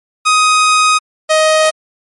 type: tone pair in turn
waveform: sawtooth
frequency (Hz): 1253 / 626.5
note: D#6 / D#5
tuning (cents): +12 / +12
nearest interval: octave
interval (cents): 1200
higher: first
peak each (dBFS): -4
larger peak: neither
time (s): 0.25-0.99 / 1.29-1.71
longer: first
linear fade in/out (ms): 20
effects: MP3 48 kbps